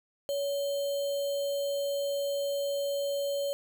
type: tone with sample-and-hold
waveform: sine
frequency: 564 Hz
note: C#5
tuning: 30 cents sharp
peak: -28 dBFS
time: 0.29-3.53 s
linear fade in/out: 0 ms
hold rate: 3675 Hz
effects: none